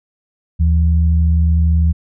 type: tone pair together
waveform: sine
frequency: 77.75 / 168.7 Hz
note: D#2 / E3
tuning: -1 / +40 cents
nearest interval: octave + minor second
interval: 1341 cents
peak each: -10 / -20 dBFS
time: 0.59-1.93 s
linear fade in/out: 20 ms
effects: none